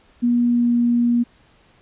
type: tone with pitch glide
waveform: sine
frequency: 240.3 to 238.6 Hz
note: B3 to A#3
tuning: -47 to +41 cents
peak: -14 dBFS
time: 0.22-1.24 s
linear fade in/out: 20 ms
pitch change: -12 cents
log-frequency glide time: 0.47-0.72 s
effects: pink hiss -55 dBFS RMS until 1.81 s + resampled to 8000 Hz